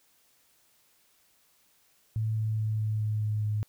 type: tone with pitch steps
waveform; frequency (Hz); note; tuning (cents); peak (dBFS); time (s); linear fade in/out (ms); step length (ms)
sine; 110 / 109.3 / 108.61 / 107.92 / 107.24 / 106.56 / 105.89; A2 / A2 / A2 / A2 / A2 / G#2 / G#2; 0 / -11 / -22 / -33 / -44 / +45 / +34; -26; 2.16-3.63; 0; 210
effects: white hiss -66 dBFS RMS until 3.68 s